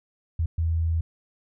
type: tone bursts at uneven times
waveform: sine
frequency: 82.1 Hz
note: E2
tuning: 6 cents flat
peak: -21 dBFS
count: 2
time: 0.39-0.46 / 0.58-1.01 s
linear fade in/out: 5 ms
effects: none